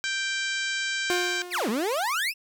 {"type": "harmonic tone", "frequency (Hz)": 784, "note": "G5", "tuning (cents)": 0, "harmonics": [2, 3, 4, 5, 6, 7, 8, 9, 10], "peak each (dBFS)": [-29, -33, -35, -37, -39, -40, -41, -42, -43], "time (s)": [0.04, 1.42], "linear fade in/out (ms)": 0}
{"type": "tone with exponential decay", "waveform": "sawtooth", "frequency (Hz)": 356.5, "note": "F4", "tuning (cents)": 36, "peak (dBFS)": -19, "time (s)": [1.1, 2.12], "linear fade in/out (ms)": 0, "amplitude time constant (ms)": 220}
{"type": "exponential two-way sweep", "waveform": "30% pulse", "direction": "down then up", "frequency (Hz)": [3092, 200, 2782], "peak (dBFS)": -22, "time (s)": [1.5, 2.34], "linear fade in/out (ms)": 50, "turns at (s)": 1.69}
{"effects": []}